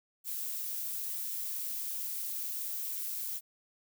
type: noise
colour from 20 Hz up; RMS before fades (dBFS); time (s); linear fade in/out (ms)
violet; -37; 0.24-3.41; 50
effects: none